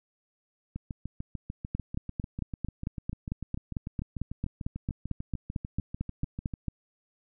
two click trains, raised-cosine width 5 ms, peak -18 / -23 dBFS, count 23 / 40, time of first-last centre 1.75-6.683 / 0.76-6.538 s, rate 4.46 / 6.75 Hz, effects none

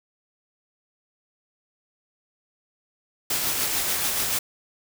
white noise with tremolo, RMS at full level -24 dBFS, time 3.3-4.39 s, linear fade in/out 5 ms, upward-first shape sine, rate 6.9 Hz, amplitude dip 30%, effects none

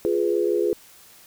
sine chord, F diminished, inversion none, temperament equal, 349.2 / 415.3 / 493.9 Hz, F4 / Ab4 / Cb5, 0 / 0 / 0 cents, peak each -23 / -22 / -26 dBFS, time 0.05-0.73 s, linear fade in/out 0 ms, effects white hiss -50 dBFS RMS until 1.26 s

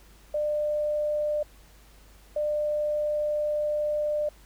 sine tone bursts at uneven times, 598 Hz, D5, 31 cents sharp, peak -24 dBFS, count 2, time 0.34-1.43 / 2.36-4.29 s, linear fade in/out 5 ms, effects added 50 Hz sine -52 dBFS peak until 4.45 s + pink hiss -57 dBFS RMS until 4.45 s

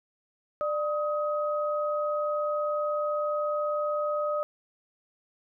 sine tone pair together, 595.1 / 1261 Hz, D5 / D#6, +23 / +23 cents, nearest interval octave + minor second, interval 1300 cents, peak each -27 / -31 dBFS, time 0.61-4.43 s, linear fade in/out 0 ms, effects none

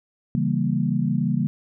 sine chord, C# diminished seventh, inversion none, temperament equal, 138.59 / 164.81 / 196 / 233.1 Hz, C#3 / E3 / G3 / Bb3, 0 / 0 / 0 / 0 cents, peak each -25 dBFS, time 0.35-1.47 s, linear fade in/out 0 ms, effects none

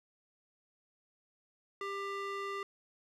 square tone with band-pass filter, 396.6 Hz, G4, 20 cents sharp, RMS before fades -39 dBFS, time 1.81-2.63 s, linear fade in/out 2 ms, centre 1400 Hz, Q 1, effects none

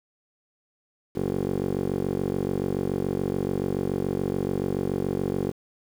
15% pulse tone with band-pass filter, 47 Hz, F#1, 28 cents sharp, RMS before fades -27 dBFS, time 1.15-5.52 s, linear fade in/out 20 ms, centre 330 Hz, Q 4.7, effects 8-bit

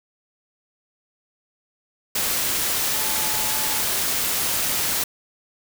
sine tone in noise, 866 Hz, A5, 28 cents flat, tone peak -34 dBFS, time 2.94-3.81 s, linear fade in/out 5 ms, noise white, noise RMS -23 dBFS, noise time 2.15-5.04 s, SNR -14 dB, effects none

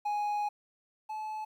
triangle tone pair in turn, 830.6 / 862.7 Hz, G#5 / A5, 0 / -34 cents, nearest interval minor second, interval 66 cents, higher second, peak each -27 / -33 dBFS, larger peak first, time 0.05-0.49 / 1.09-1.45 s, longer first, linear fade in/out 10 ms, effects 11-bit

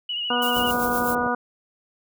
sine tone with vibrato, 2900 Hz, F#7, 35 cents flat, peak -25 dBFS, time 0.09-0.71 s, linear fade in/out 5 ms, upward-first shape triangle, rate 13 Hz, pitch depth 51 cents each way
harmonic tone, 243.7 Hz, B3, 23 cents flat, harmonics 1 / 2 / 3 / 4 / 5 / 6, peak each -28 / -28 / -28 / -28 / -28 / -28 dBFS, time 0.3-1.35 s, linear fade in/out 5 ms
violet noise with tremolo, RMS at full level -29 dBFS, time 0.42-1.15 s, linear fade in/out 2 ms, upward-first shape triangle, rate 7.8 Hz, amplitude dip 65%
white low-pass noise, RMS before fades -34 dBFS, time 0.56-1.28 s, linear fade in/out 2 ms, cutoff 770 Hz, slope 24 dB/octave
effects none

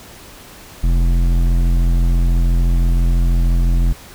sine tone with hard clipping, 43 Hz, F1, 26 cents flat, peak -13 dBFS, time 0.83-3.93 s, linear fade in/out 10 ms, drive 11 dB, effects pink hiss -39 dBFS RMS until 4.14 s

